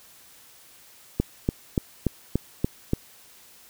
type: click train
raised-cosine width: 3 ms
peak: -8 dBFS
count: 7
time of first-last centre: 1.2-2.934 s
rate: 3.46 Hz
effects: white hiss -52 dBFS RMS until 3.69 s